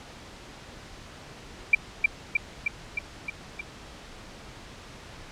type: tone with echo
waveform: sine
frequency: 2349 Hz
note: D7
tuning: in tune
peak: -12 dBFS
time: 1.73-1.75 s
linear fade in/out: 5 ms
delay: 310 ms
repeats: 6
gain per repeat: -3 dB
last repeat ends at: 3.61 s
effects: pink hiss -45 dBFS RMS until 5.31 s + low-pass 6000 Hz 12 dB/octave